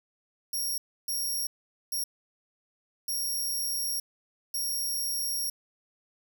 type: tone bursts at uneven times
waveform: 10% pulse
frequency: 5588 Hz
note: F8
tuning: in tune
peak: -23 dBFS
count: 5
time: 0.53-0.78 / 1.08-1.47 / 1.92-2.04 / 3.08-4 / 4.54-5.5 s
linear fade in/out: 5 ms
effects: none